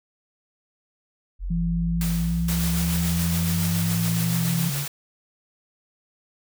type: exponential sweep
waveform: sine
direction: up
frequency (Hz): 43.65 to 145.9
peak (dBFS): -26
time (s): 1.39-4.87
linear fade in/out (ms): 50
type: tone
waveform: sine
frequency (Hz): 169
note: E3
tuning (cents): +43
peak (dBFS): -22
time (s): 1.5-4.7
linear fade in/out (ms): 10
type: noise with exponential decay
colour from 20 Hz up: white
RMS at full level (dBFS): -31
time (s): 2.01-3.12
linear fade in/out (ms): 2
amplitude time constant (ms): 240
type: noise with tremolo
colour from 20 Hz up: white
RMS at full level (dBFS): -29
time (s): 2.48-4.88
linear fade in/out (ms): 5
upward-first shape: sine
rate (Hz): 7.1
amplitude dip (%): 30
effects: none